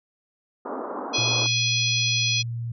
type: band-pass noise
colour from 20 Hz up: pink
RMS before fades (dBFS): -32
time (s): 0.65-1.47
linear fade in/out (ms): 10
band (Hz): 250 to 1300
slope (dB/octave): 48
type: harmonic tone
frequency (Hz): 835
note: G#5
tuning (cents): +9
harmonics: 3 / 4 / 5 / 6 / 7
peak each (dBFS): -26 / -26 / -27 / -31 / -30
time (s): 1.13-2.43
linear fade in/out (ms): 20
type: tone with pitch glide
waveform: sine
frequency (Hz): 119 to 117.09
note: A#2 to A#2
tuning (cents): +36 to +8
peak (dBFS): -27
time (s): 1.18-2.72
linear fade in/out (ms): 5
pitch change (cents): -28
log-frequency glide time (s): 2.08-2.49
effects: none